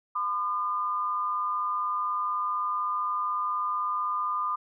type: tone pair together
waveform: sine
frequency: 1015.1 / 1211 Hz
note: B5 / D#6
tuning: +47 / -47 cents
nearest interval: minor third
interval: 306 cents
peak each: -32 / -27 dBFS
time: 0.15-4.56 s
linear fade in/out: 10 ms
effects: none